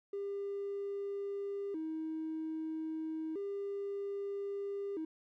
triangle tone with vibrato, 356.3 Hz, F4, 35 cents sharp, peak -33 dBFS, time 0.13-5.05 s, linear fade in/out 5 ms, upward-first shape square, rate 0.31 Hz, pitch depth 200 cents each way, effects tanh soft clip ceiling -33 dBFS

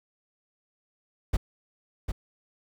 brown noise with echo, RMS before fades -22 dBFS, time 1.33-1.37 s, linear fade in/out 10 ms, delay 750 ms, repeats 1, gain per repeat -6 dB, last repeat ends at 2.12 s, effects none

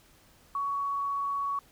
sine tone, 1121 Hz, C#6, 19 cents sharp, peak -28 dBFS, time 0.55-1.59 s, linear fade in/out 2 ms, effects pink hiss -60 dBFS RMS until 1.71 s

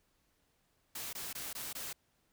white noise bursts, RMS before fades -42 dBFS, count 5, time 0.95-1.93 s, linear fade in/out 5 ms, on 180 ms, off 20 ms, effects pink hiss -75 dBFS RMS until 2.32 s

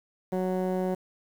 15% pulse tone with low-pass filter, 185 Hz, F#3, in tune, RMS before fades -28 dBFS, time 0.32-0.95 s, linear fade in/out 10 ms, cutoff 820 Hz, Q 0.71, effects 8-bit

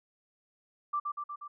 sine tone with echo, 1174.7 Hz, D6, in tune, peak -28 dBFS, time 0.93-1 s, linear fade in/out 10 ms, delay 120 ms, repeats 4, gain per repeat -3 dB, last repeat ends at 1.48 s, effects none

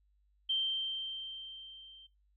sine tone with level ramp, 3136 Hz, G7, in tune, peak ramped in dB -28 to -53 dBFS, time 0.49-2.07 s, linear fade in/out 10 ms, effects noise-tail reverb RT60 0.2 s tail -18 dB re dry + added 50 Hz sine -68 dBFS peak until 2.36 s

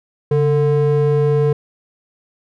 triangle ring-modulated tone, 294.2 Hz, D4, 3 cents sharp, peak -7 dBFS, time 0.31-1.53 s, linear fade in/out 5 ms, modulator 153 Hz, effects none

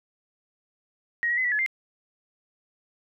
sine tone with pitch steps, 1885 / 1913 / 2032 / 1947 / 1707 / 2096 Hz, A#6 / A#6 / B6 / B6 / G#6 / C7, +19 / +44 / +49 / -25 / +47 / +2 cents, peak -22 dBFS, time 1.23-1.662 s, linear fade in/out 0 ms, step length 72 ms, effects none

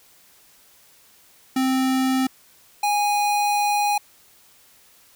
square tone pair in turn, 261.6 / 824.8 Hz, C4 / G#5, 0 / -12 cents, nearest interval octave + minor sixth, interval 1988 cents, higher second, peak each -19 dBFS, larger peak neither, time 1.56-2.27 / 2.83-3.98 s, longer second, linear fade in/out 5 ms, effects white hiss -54 dBFS RMS until 5.15 s

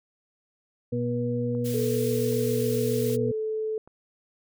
harmonic tone, 120.8 Hz, B2, 38 cents flat, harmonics 1 / 2 / 4, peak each -29 / -29 / -29 dBFS, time 0.92-3.32 s, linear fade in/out 10 ms
click train, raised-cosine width 1 ms, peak -35 dBFS, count 4, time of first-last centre 1.55-3.876 s, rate 1.29 Hz
white high-pass noise, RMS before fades -39 dBFS, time 1.64-3.17 s, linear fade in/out 20 ms, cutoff 2100 Hz, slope 12 dB/octave
sine tone, 435.9 Hz, A4, 16 cents flat, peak -26 dBFS, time 1.74-3.78 s, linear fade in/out 2 ms
effects none

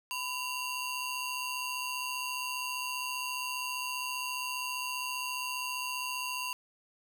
sawtooth ring-modulated tone, 1871 Hz, A#6, 6 cents sharp, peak -27 dBFS, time 0.11-6.53 s, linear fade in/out 0 ms, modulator 868 Hz, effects none

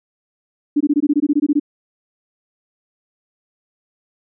sine tone bursts, 292.5 Hz, D4, 7 cents flat, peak -11 dBFS, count 13, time 0.76-1.598 s, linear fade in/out 10 ms, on 46 ms, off 20 ms, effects none

